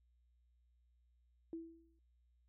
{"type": "tone with exponential decay", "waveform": "sine", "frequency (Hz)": 329.6, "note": "E4", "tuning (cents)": 0, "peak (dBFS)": -40, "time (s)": [1.53, 1.99], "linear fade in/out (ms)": 1, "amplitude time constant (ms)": 100, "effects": ["added 60 Hz sine -70 dBFS peak until 2.48 s"]}